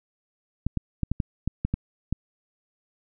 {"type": "clicks", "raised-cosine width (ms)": 5, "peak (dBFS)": -12, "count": 9, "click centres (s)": [0.666, 0.773, 1.033, 1.116, 1.202, 1.476, 1.65, 1.74, 2.126], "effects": []}